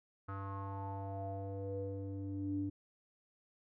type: tone with low-pass filter sweep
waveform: square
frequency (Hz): 98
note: G2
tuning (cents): 0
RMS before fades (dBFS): -41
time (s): 0.28-2.7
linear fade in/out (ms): 10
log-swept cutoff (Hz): 1300 to 270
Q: 6.9
effects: none